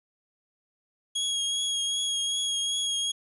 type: tone with vibrato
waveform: sawtooth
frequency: 3300 Hz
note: G#7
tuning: 12 cents flat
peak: -23 dBFS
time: 1.15-3.12 s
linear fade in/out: 10 ms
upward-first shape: triangle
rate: 2.6 Hz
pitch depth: 24 cents each way
effects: resampled to 24000 Hz + 10-bit